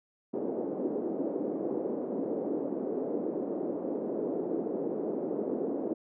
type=band-pass noise; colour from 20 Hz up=white; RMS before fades=-33 dBFS; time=0.33-5.94 s; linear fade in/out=10 ms; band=250 to 460 Hz; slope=24 dB/octave; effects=none